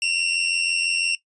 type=tone pair together; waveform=sawtooth; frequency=2708 / 2794 Hz; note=E7 / F7; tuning=+46 / 0 cents; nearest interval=minor second; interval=54 cents; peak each=-19 / -21 dBFS; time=0.02-1.15 s; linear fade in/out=2 ms; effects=noise-tail reverb RT60 0.1 s tail -17 dB re dry + resampled to 22050 Hz